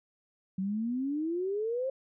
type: exponential sweep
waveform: sine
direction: up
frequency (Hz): 185 to 542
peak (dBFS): -29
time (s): 0.58-1.9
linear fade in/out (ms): 5
effects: none